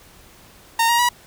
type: tone with pitch steps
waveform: sawtooth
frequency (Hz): 919 / 943.7 / 969.2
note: A#5 / A#5 / B5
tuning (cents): -25 / +21 / -33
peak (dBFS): -11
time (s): 0.79-1.09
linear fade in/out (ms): 5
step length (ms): 100
effects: pink hiss -48 dBFS RMS until 1.26 s